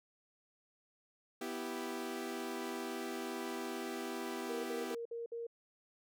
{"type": "chord", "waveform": "sawtooth", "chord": "E minor", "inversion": "second", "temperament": "equal", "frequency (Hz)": [246.9, 329.6, 392], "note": ["B3", "E4", "G4"], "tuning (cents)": [0, 0, 0], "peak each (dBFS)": [-40, -40, -39], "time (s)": [1.41, 4.95], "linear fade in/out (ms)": 5}
{"type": "tone bursts", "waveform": "sine", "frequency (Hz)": 466.2, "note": "A#4", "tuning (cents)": 0, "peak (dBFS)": -39, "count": 5, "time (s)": [4.49, 5.468], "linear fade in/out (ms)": 5, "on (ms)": 150, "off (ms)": 57}
{"effects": []}